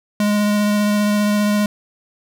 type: tone with vibrato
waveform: square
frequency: 207.7 Hz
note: G#3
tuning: in tune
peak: -15 dBFS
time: 0.2-1.66 s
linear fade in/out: 2 ms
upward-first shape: triangle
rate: 15 Hz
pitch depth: 13 cents each way
effects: none